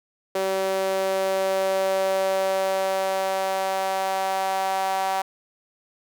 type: tone with high-pass filter sweep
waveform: sawtooth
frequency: 191.4 Hz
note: G3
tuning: 41 cents flat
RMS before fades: -24 dBFS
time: 0.35-5.22 s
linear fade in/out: 5 ms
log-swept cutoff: 480 to 780 Hz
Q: 4.4
effects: none